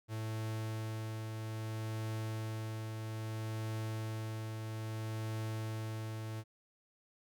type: tone with tremolo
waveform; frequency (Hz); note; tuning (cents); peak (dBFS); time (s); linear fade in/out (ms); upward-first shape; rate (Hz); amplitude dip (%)
45% pulse; 110; A2; 0; -36; 0.08-6.44; 50; triangle; 0.61; 35
effects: none